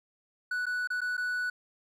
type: tone with dropouts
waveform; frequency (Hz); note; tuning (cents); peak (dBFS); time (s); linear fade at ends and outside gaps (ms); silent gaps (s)
triangle; 1480; F#6; 0; -27; 0.51-1.5; 5; 0.657-0.665 / 0.874-0.902 / 1.007-1.015 / 1.169-1.177
effects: none